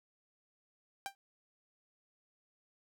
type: tone with exponential decay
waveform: sawtooth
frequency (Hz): 788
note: G5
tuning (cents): +9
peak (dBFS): -30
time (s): 1.06-1.15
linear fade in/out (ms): 0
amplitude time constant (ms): 18
effects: none